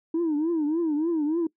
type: tone with vibrato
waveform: sine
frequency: 316.6 Hz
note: D#4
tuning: 30 cents sharp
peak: -20 dBFS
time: 0.14-1.47 s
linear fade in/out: 5 ms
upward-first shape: triangle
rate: 3.4 Hz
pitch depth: 170 cents each way
effects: noise-tail reverb RT60 0.1 s tail -22 dB re dry + tanh soft clip ceiling -20 dBFS